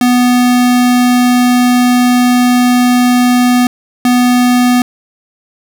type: tone pair in turn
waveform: square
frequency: 246.9 / 246.9 Hz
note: B3 / B3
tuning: 0 / 0 cents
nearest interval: unison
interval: 0 cents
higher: neither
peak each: -7 dBFS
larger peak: neither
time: 0.01-3.67 / 4.05-4.82 s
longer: first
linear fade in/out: 2 ms
effects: none